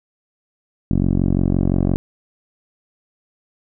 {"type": "tone with low-pass filter sweep", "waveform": "10% pulse", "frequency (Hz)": 45.8, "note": "F#1", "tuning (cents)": -17, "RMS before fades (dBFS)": -17, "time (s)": [0.91, 1.96], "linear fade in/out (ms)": 0, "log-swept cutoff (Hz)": [280, 460], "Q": 1.2, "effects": []}